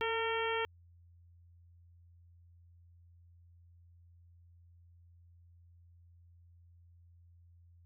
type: harmonic tone with a mistuned harmonic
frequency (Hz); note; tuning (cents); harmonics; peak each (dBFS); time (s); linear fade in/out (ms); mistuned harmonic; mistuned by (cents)
455.7; A#4; -39; 1 / 2 / 3 / 4 / 5 / 6 / 7; -35 / -38 / -40 / -41 / -42 / -43 / -43; 0.01-0.65; 0; 1; -27
effects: added 86 Hz sine -58 dBFS peak until 7.85 s